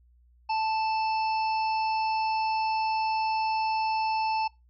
harmonic tone, 880 Hz, A5, in tune, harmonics 1 / 3 / 5 / 6, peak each -25 / -36 / -42 / -42 dBFS, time 0.49-4.48 s, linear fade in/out 10 ms, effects noise-tail reverb RT60 0.2 s tail -22 dB re dry + added 60 Hz sine -57 dBFS peak until 4.69 s

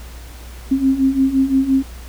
sine beating tone pair, 263.7 / 269.5 Hz, C4 / C#4, +14 / -49 cents, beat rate 5.8 Hz, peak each -18 / -14 dBFS, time 0.71-1.83 s, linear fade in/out 10 ms, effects added 60 Hz sine -33 dBFS peak until 2.08 s + pink hiss -41 dBFS RMS until 2.08 s

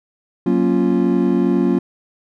triangle chord, Gb major seventh, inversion none, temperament equal with one note detuned, 185 / 234.6 / 277.2 / 349.2 Hz, Gb3 / Bb3 / Db4 / F4, 0 / +11 / 0 / 0 cents, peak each -17 dBFS, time 0.46-1.79 s, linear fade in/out 5 ms, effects none

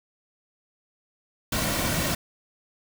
pink noise with comb filter, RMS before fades -26 dBFS, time 1.52-2.15 s, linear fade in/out 5 ms, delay 2.4 ms, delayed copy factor -0.5, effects none

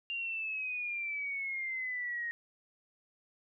sine exponential sweep, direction down, 2794 to 1865 Hz, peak -34 dBFS, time 0.1-2.31 s, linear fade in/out 0 ms, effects none

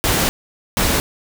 pink noise bursts at uneven times, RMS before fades -17 dBFS, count 2, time 0.04-0.29 / 0.77-1 s, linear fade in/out 0 ms, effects none

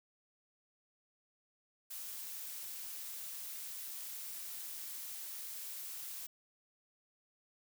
blue noise, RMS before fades -45 dBFS, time 1.9-6.27 s, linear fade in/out 10 ms, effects none

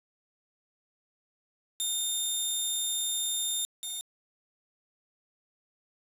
15% pulse tone pair in turn, 3636 / 3636 Hz, A#7 / A#7, -44 / -44 cents, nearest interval unison, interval 0 cents, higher neither, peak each -21 / -27 dBFS, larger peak first, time 1.8-3.65 / 3.83-4.01 s, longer first, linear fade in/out 0 ms, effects resampled to 32000 Hz + 8-bit

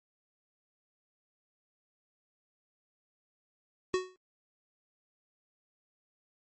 square tone with exponential decay, 370 Hz, F#4, in tune, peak -24 dBFS, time 3.94-4.16 s, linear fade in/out 0 ms, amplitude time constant 47 ms, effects MP3 32 kbps

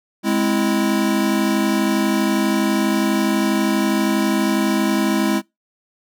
square chord, Ab augmented, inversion none, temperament equal with one note detuned, 207.7 / 260 / 329.6 Hz, Ab3 / C4 / E4, 0 / -11 / 0 cents, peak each -20 / -23 / -21 dBFS, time 0.23-5.42 s, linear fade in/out 50 ms, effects noise-tail reverb RT60 0.2 s tail -24 dB re dry

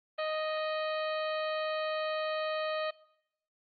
harmonic tone with a mistuned harmonic, 622.3 Hz, D#5, in tune, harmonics 1 / 2 / 3 / 4 / 5 / 6 / 7, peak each -32 / -38 / -42 / -44 / -46 / -48 / -49 dBFS, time 0.18-2.91 s, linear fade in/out 10 ms, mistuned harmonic 6, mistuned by +80 cents, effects noise-tail reverb RT60 0.8 s tail -22 dB re dry + Opus 24 kbps

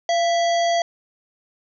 harmonic tone with a mistuned harmonic, 659.3 Hz, E5, in tune, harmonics 1 / 3 / 5 / 7 / 9 / 10, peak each -17 / -29 / -30 / -33 / -35 / -40 dBFS, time 0.09-0.82 s, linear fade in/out 2 ms, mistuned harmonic 1, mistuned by +66 cents, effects none

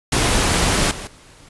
pink noise with level steps, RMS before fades -17 / -31 / -46 dBFS, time 0.12-1.49 s, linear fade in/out 5 ms, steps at 0.91 / 1.07 s, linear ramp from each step 2 ms, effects resampled to 24000 Hz

